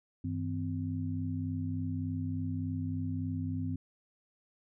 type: tone cluster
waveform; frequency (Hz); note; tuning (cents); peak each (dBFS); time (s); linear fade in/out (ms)
sine; 97.1 / 160.5 / 258.9; G2 / E3 / C4; -16 / -46 / -18; -35 / -39 / -36; 0.24-3.76; 5
effects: none